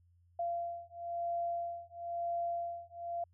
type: beating tone pair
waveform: sine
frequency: 687 / 688 Hz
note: F5 / F5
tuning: -29 / -26 cents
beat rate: 1 Hz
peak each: -38 / -38 dBFS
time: 0.39-3.24 s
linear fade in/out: 5 ms
effects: added 87 Hz sine -64 dBFS peak until 3.33 s